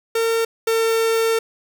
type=tone pair in turn; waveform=45% pulse; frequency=455.4 / 452 Hz; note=A#4 / A4; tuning=-40 / +47 cents; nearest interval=unison; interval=13 cents; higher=first; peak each=-17 / -16 dBFS; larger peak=second; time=0.15-0.45 / 0.67-1.39 s; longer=second; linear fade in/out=5 ms; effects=none